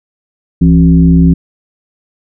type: tone with frequency modulation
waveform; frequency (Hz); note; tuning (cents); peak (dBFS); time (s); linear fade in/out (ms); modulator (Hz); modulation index
sine; 169.4; E3; +48; -3; 0.61-1.34; 10; 101; 0.87
effects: none